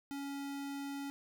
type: tone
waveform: square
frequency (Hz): 279.7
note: C#4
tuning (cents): +16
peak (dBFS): -40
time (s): 0.11-1.1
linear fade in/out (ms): 0
effects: none